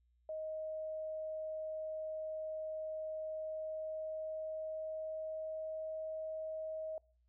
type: tone with pitch glide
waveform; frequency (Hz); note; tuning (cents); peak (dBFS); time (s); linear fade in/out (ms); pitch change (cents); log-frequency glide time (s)
sine; 627 to 631.7; D#5 to D#5; +13 to +26; -39; 0.29-6.98; 2; +13; 3.22-5.97
effects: noise-tail reverb RT60 0.5 s tail -26 dB re dry + added 60 Hz sine -70 dBFS peak until 7.28 s